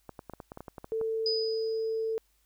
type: clicks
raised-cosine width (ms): 1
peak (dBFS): -27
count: 12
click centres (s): 0.093 / 0.192 / 0.297 / 0.336 / 0.402 / 0.519 / 0.574 / 0.606 / 0.682 / 0.782 / 0.844 / 1.013
type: tone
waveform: sine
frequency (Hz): 445.8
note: A4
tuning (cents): +23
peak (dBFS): -28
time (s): 0.92-2.18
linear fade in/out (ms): 0
type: tone with exponential decay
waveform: sine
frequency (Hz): 4978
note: D#8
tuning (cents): 0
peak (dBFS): -26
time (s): 1.26-2.14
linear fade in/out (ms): 2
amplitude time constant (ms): 190
effects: added 50 Hz sine -70 dBFS peak until 2.45 s + white hiss -71 dBFS RMS until 2.45 s